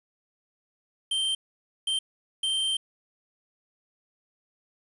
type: tone bursts at uneven times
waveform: square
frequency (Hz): 3136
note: G7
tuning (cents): 0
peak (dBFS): -25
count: 3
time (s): 1.11-1.35 / 1.87-1.99 / 2.43-2.77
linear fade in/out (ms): 5
effects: resampled to 24000 Hz + 9-bit